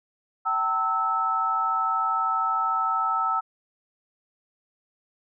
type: tone cluster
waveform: sine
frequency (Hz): 768 / 901 / 1307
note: G5 / A5 / E6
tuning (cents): -36 / +41 / -15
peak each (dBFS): -30 / -29 / -23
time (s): 0.45-3.41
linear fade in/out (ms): 20
effects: none